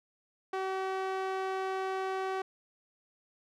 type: tone with band-pass filter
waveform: sawtooth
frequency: 380.6 Hz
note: F#4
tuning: 49 cents sharp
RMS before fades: -34 dBFS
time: 0.53-2.42 s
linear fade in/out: 5 ms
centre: 850 Hz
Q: 0.72
effects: none